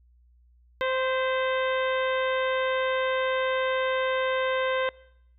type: harmonic tone with a mistuned harmonic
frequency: 521 Hz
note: C5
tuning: 7 cents flat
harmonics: 1 / 2 / 3 / 4 / 5 / 6 / 7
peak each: -26 / -31 / -32 / -34 / -40 / -40 / -41 dBFS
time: 0.81-4.89 s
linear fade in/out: 0 ms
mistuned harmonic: 4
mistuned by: -34 cents
effects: noise-tail reverb RT60 0.8 s tail -23 dB re dry + added 60 Hz sine -56 dBFS peak until 5.38 s